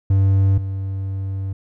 triangle tone pair in turn, 97.1 / 96.71 Hz, G2 / G2, -16 / -23 cents, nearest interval unison, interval 7 cents, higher first, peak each -10 / -20 dBFS, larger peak first, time 0.1-0.58 / 0.58-1.53 s, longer second, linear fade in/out 5 ms, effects none

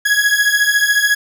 40% pulse beating tone pair, 1661.2 / 1675.2 Hz, G#6 / G#6, 0 / +15 cents, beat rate 14 Hz, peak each -14 dBFS, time 0.05-1.15 s, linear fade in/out 10 ms, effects none

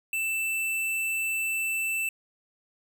square tone, 2657 Hz, E7, 13 cents sharp, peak -27 dBFS, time 0.13-2.09 s, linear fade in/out 2 ms, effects none

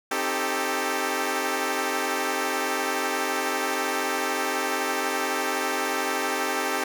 10% pulse chord, A half-diminished seventh, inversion first, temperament equal with one note detuned, 265.3 / 311.1 / 392 / 440 Hz, C4 / Eb4 / G4 / A4, +24 / 0 / 0 / 0 cents, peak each -23 / -24 / -20 / -22 dBFS, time 0.11-6.84 s, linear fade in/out 5 ms, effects none

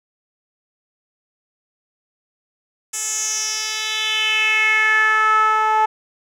10% pulse tone with band-pass filter sweep, 434.3 Hz, A4, 23 cents flat, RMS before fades -18 dBFS, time 2.93-5.86 s, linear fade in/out 10 ms, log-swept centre 8200 to 900 Hz, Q 4, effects none

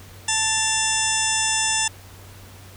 harmonic tone with a mistuned harmonic, 880 Hz, A5, in tune, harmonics 1 / 2 / 3 / 4 / 6 / 7 / 8 / 9 / 10, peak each -28 / -28 / -28 / -28 / -28 / -28 / -28 / -28 / -28 dBFS, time 0.28-1.88 s, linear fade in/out 5 ms, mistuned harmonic 3, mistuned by +62 cents, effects added 95 Hz sine -43 dBFS peak until 2.76 s + pink hiss -46 dBFS RMS until 2.76 s

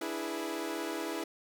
sawtooth chord, E dominant seventh, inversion third, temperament equal with one note detuned, 293.7 / 329.6 / 415.3 / 489.1 Hz, D4 / E4 / G#4 / B4, 0 / 0 / 0 / -17 cents, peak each -38 / -33 / -37 / -39 dBFS, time 0.01-1.24 s, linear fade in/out 5 ms, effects none

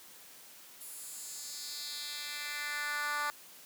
10% pulse tone with high-pass filter sweep, 293.7 Hz, D4, in tune, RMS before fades -39 dBFS, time 0.81-3.3 s, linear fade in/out 0 ms, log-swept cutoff 11000 to 1100 Hz, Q 1.9, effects white hiss -54 dBFS RMS until 3.65 s + high-pass 150 Hz 12 dB/octave

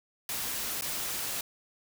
white noise with dropouts, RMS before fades -34 dBFS, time 0.29-1.41 s, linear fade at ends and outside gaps 2 ms, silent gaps 0.811-0.821 s, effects none

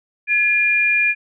sine tone pair together, 1700 / 2410 Hz, G#6 / D7, +40 / +44 cents, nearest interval tritone, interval 604 cents, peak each -22 / -14 dBFS, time 0.27-1.15 s, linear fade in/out 50 ms, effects none

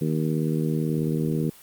harmonic tone, 78.3 Hz, D#2, 11 cents sharp, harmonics 2 / 3 / 4 / 5 / 6, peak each -24 / -28 / -30 / -32 / -34 dBFS, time 0.01-1.5 s, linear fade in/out 5 ms, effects white hiss -49 dBFS RMS until 1.62 s + Opus 32 kbps

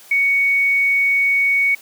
sine tone, 2230 Hz, C#7, 10 cents sharp, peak -13 dBFS, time 0.11-1.75 s, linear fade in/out 5 ms, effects white hiss -44 dBFS RMS until 1.81 s + high-pass 200 Hz 12 dB/octave

